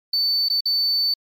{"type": "tone with dropouts", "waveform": "sine", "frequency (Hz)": 4520, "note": "C#8", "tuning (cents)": 33, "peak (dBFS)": -15, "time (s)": [0.13, 1.14], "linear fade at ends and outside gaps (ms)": 5, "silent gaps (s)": [[0.486, 0.499], [0.607, 0.655]], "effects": ["tanh soft clip ceiling -16 dBFS", "MP3 64 kbps"]}